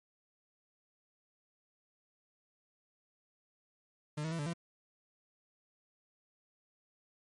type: tone with pitch steps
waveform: 40% pulse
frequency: 150.1 / 159.8 / 166.1 / 145.8 / 169.3 Hz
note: D3 / D#3 / E3 / D3 / E3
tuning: +38 / +47 / +13 / -12 / +46 cents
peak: -34 dBFS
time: 4.17-4.535 s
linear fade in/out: 10 ms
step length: 73 ms
effects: MP3 48 kbps